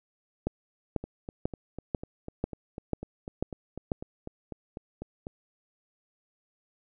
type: two click trains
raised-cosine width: 2 ms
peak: -14 / -24 dBFS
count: 8 / 18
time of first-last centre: 0.47-3.918 / 1.04-5.269 s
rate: 2.03 / 4.02 Hz
effects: none